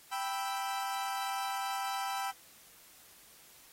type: chord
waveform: 40% pulse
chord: E minor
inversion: first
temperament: equal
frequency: 784 / 987.8 / 1318.5 Hz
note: G5 / B5 / E6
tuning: 0 / 0 / 0 cents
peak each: -35 / -39 / -39 dBFS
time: 0.11-2.32 s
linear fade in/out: 20 ms
effects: white hiss -58 dBFS RMS until 3.72 s + AAC 48 kbps